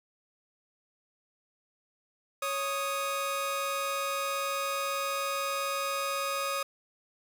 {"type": "tone pair together", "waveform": "sawtooth", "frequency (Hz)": [553.1, 1244.5], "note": ["C#5", "D#6"], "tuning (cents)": [-4, 0], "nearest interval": "octave + major second", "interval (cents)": 1404, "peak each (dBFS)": [-30, -28], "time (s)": [2.42, 6.63], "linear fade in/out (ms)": 5, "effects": []}